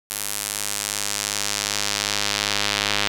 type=tone with band-pass filter sweep; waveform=square; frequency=51.3 Hz; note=G#1; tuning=21 cents flat; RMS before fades=-25 dBFS; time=0.1-3.08 s; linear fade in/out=0 ms; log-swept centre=11000 to 3500 Hz; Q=1.1; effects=none